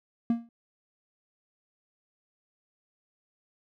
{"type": "tone with exponential decay", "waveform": "triangle", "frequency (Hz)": 233.1, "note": "A#3", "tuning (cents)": 0, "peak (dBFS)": -17, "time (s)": [0.3, 0.49], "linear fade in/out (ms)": 2, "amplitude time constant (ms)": 41, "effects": []}